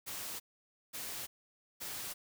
white noise bursts, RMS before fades -42 dBFS, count 3, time 0.06-2.14 s, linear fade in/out 20 ms, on 340 ms, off 530 ms, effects none

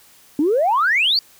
sine exponential sweep, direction up, 277.2 to 4750 Hz, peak -13 dBFS, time 0.39-1.19 s, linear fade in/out 2 ms, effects tanh soft clip ceiling -9 dBFS + white hiss -50 dBFS RMS until 1.39 s

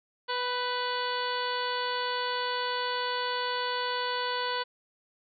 harmonic tone with a mistuned harmonic, 493.9 Hz, B4, in tune, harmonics 1 / 2 / 3 / 4 / 5 / 6 / 7 / 8 / 9, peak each -35 / -32 / -36 / -41 / -46 / -39 / -40 / -44 / -39 dBFS, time 0.28-4.64 s, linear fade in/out 20 ms, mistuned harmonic 3, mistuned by +18 cents, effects none

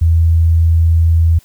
sine tone, 82.41 Hz, E2, in tune, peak -7 dBFS, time 0.01-1.39 s, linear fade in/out 10 ms, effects white hiss -49 dBFS RMS until 1.44 s

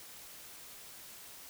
silence, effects white hiss -51 dBFS RMS until 1.49 s

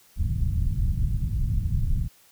pink low-pass noise, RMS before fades -24 dBFS, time 0.16-2.09 s, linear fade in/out 50 ms, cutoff 140 Hz, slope 24 dB/octave, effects white hiss -57 dBFS RMS until 2.31 s

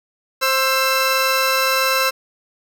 15% pulse tone pair together, 527 / 1328 Hz, C5 / E6, +12 / +12 cents, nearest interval octave + major third, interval 1600 cents, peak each -12 dBFS, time 0.41-2.11 s, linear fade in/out 20 ms, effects 7-bit

